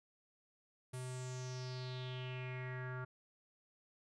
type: tone with low-pass filter sweep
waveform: square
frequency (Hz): 127.4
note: C3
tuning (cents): -46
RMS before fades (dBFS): -44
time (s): 0.93-3.05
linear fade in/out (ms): 10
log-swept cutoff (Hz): 10000 to 1400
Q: 5.1
effects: none